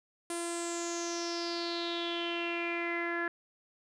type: tone with low-pass filter sweep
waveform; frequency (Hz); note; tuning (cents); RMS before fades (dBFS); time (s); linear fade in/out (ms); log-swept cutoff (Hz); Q
sawtooth; 341.5; F4; -39; -35; 0.3-3.28; 2; 9600 to 1700; 6.9
effects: none